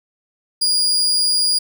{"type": "tone", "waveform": "35% pulse", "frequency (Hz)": 4857, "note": "D#8", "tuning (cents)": -43, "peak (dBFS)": -13, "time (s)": [0.61, 1.59], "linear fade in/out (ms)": 10, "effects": []}